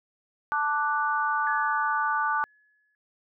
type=chord; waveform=sine; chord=D major; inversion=second; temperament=equal; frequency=880 / 1174.7 / 1480 Hz; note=A5 / D6 / F#6; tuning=0 / 0 / 0 cents; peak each=-28 / -27 / -28 dBFS; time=0.52-2.44 s; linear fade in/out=0 ms
type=tone with exponential decay; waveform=sine; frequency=1700 Hz; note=G#6; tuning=40 cents sharp; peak=-30 dBFS; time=1.47-2.95 s; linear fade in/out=1 ms; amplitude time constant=320 ms
effects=none